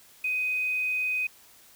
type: tone with quantisation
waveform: sine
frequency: 2506 Hz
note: D#7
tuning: 12 cents sharp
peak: -25 dBFS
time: 0.24-1.27 s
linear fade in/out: 5 ms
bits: 8
effects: white hiss -55 dBFS RMS until 1.75 s